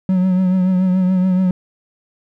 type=tone with vibrato; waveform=triangle; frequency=185 Hz; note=F#3; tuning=in tune; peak=-10 dBFS; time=0.09-1.51 s; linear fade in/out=2 ms; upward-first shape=triangle; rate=7 Hz; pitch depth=45 cents each way; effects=none